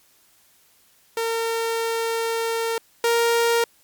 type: tone pair in turn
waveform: sawtooth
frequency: 456.6 / 466.5 Hz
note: A#4 / A#4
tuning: -36 / +1 cents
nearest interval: unison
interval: 37 cents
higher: second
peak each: -18 / -13 dBFS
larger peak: second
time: 1.17-2.78 / 3.04-3.64 s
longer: first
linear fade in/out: 2 ms
effects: white hiss -58 dBFS RMS until 3.83 s + MP3 96 kbps